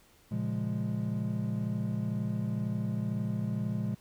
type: chord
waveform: triangle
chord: Bb minor seventh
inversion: none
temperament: equal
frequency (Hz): 116.54 / 138.59 / 174.61 / 207.7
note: Bb2 / Db3 / F3 / Ab3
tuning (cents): 0 / 0 / 0 / 0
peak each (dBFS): -32 / -36 / -35 / -32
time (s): 0.31-3.95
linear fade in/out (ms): 10
effects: pink hiss -62 dBFS RMS until 4 s